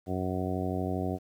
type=harmonic tone; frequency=92.5 Hz; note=F#2; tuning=in tune; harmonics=1 / 2 / 3 / 4 / 5 / 6 / 7 / 8; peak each=-34 / -35 / -35 / -37 / -40 / -43 / -39 / -39 dBFS; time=0.06-1.19 s; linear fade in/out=50 ms; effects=10-bit